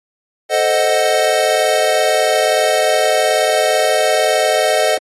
square chord, A diminished seventh, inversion none, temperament equal, 440 / 523.3 / 622.3 / 740 Hz, A4 / C5 / Eb5 / Gb5, 0 / 0 / 0 / 0 cents, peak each -21 / -20 / -16 / -19 dBFS, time 0.49-4.99 s, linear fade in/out 50 ms, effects AAC 32 kbps

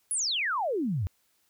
sine exponential sweep, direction down, 11080 to 82.41 Hz, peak -26 dBFS, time 0.11-1.07 s, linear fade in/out 0 ms, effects white hiss -70 dBFS RMS until 1.49 s

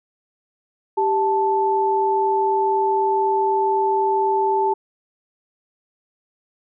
sine tone pair together, 391.7 / 878 Hz, G4 / A5, -1 / -4 cents, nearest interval octave + major second, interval 1397 cents, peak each -20 / -18 dBFS, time 0.97-4.74 s, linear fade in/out 10 ms, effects none

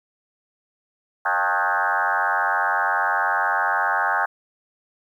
sine tone with frequency modulation, 1174.7 Hz, D6, in tune, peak -18 dBFS, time 1.25-4.26 s, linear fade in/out 10 ms, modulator 92.5 Hz, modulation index 5.1, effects 9-bit

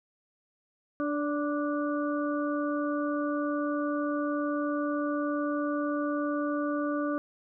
harmonic tone with a mistuned harmonic, 293.7 Hz, D4, in tune, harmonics 1 / 2 / 4 / 5, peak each -29 / -33 / -36 / -40 dBFS, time 1-7.18 s, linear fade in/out 0 ms, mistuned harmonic 2, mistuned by -16 cents, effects none

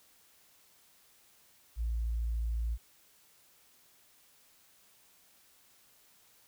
sine tone, 56.9 Hz, A#1, 41 cents flat, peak -29 dBFS, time 1.76-2.78 s, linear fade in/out 50 ms, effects tanh soft clip ceiling -26 dBFS + white hiss -64 dBFS RMS until 6.47 s

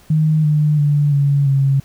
sine tone with pitch steps, 155.56 / 150.7 / 145.98 / 141.42 / 137 Hz, D#3 / D3 / D3 / C#3 / C#3, 0 / +45 / -10 / +35 / -20 cents, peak -11 dBFS, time 0.1-1.8 s, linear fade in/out 5 ms, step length 340 ms, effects pink hiss -49 dBFS RMS until 1.84 s

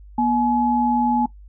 sine tone pair together, 241.1 / 849 Hz, B3 / G#5, -41 / +38 cents, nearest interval octave + minor seventh, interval 2179 cents, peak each -19 dBFS, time 0.18-1.26 s, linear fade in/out 5 ms, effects noise-tail reverb RT60 0.1 s tail -17 dB re dry + added 50 Hz sine -40 dBFS peak until 1.48 s

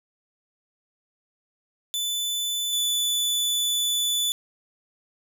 sawtooth tone pair in turn, 3500 / 3480 Hz, A7 / A7, -10 / -20 cents, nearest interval unison, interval 10 cents, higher first, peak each -22 / -19 dBFS, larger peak second, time 1.94-2.73 / 2.73-4.32 s, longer second, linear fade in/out 0 ms, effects none

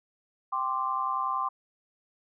sine chord, G suspended fourth, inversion none, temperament just, 784 / 1045.3 / 1176 Hz, G5 / C6 / D6, 0 / -2 / +2 cents, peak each -35 / -29 / -31 dBFS, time 0.52-1.49 s, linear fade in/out 10 ms, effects none

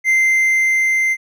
triangle tone with level ramp, 2082 Hz, C7, 9 cents flat, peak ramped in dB -9 to -12 dBFS, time 0.04-1.17 s, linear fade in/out 50 ms, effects none

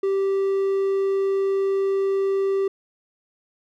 triangle tone, 390.3 Hz, G4, 8 cents flat, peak -17 dBFS, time 0.03-2.68 s, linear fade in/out 5 ms, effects none

